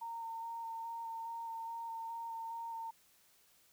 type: tone with vibrato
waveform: sine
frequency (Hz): 916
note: A#5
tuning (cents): -31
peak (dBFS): -40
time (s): 0.01-2.91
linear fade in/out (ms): 10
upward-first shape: square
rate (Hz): 2.4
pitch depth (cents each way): 12
effects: white hiss -68 dBFS RMS until 3.72 s